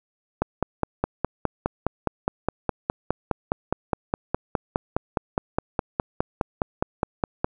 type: click train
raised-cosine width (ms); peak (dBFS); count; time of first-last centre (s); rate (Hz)
1; -7; 35; 0.42-7.445; 4.84
effects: none